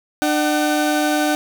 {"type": "tone pair together", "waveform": "30% pulse", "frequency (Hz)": [300, 756], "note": ["D4", "F#5"], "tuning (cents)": [37, 37], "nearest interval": "octave + major third", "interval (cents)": 1600, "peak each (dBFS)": [-15, -18], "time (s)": [0.22, 1.35], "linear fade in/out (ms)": 0, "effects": []}